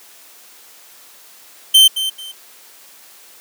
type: tone with echo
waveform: 45% pulse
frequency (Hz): 3105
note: G7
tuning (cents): -17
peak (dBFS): -5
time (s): 1.74-1.88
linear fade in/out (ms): 10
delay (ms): 220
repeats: 2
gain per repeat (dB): -12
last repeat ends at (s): 2.32
effects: white hiss -44 dBFS RMS until 3.4 s + high-pass 300 Hz 12 dB/octave